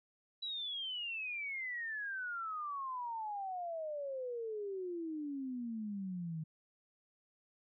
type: exponential sweep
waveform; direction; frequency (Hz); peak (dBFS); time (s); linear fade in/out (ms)
sine; down; 3951 to 154.7; -38; 0.42-6.44; 10
effects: none